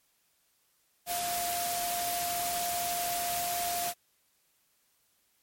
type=tone in noise; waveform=sine; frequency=702 Hz; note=F5; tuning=9 cents sharp; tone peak=-32 dBFS; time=1.06-3.94 s; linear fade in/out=50 ms; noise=white; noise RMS=-34 dBFS; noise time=1.06-3.94 s; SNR=-1 dB; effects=white hiss -71 dBFS RMS until 5.42 s + MP3 64 kbps